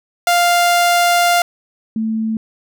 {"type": "tone pair in turn", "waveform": ["sawtooth", "sine"], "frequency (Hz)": [698.5, 221.2], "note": ["F5", "A3"], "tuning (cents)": [0, 9], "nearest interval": "octave + minor sixth", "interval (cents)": 1991, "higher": "first", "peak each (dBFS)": [-7, -16], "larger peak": "first", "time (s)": [[0.27, 1.42], [1.96, 2.37]], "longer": "first", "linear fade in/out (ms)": 2, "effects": []}